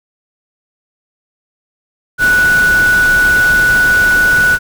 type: tone in noise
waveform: sine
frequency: 1477 Hz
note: F#6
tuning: 3 cents flat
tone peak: -7 dBFS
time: 2.18-4.59 s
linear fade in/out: 50 ms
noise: pink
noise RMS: -21 dBFS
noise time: 2.18-4.59 s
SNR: +11 dB
effects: none